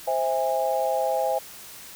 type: chord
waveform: sine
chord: C augmented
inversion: none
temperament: just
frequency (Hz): 523.3 / 654.1 / 817.6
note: C5 / E5 / G#5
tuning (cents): 0 / -14 / -27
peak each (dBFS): -26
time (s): 0.07-1.39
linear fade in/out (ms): 10
effects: white hiss -43 dBFS RMS until 1.95 s